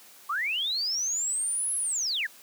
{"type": "linear two-way sweep", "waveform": "sine", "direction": "up then down", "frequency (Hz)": [1072, 10920, 1509], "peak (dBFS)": -26, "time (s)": [0.29, 2.27], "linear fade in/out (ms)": 10, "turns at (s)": 1.76, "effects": ["white hiss -52 dBFS RMS until 2.42 s", "high-pass 200 Hz 12 dB/octave"]}